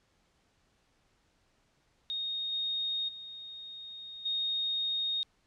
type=tone with level steps; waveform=sine; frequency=3714 Hz; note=A#7; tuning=7 cents flat; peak=-32 / -30 / -42 / -29 dBFS; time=2.1-5.23 s; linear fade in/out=0 ms; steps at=2.52 / 3.08 / 4.25 s; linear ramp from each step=10 ms; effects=pink hiss -71 dBFS RMS until 5.46 s + low-pass 7000 Hz 12 dB/octave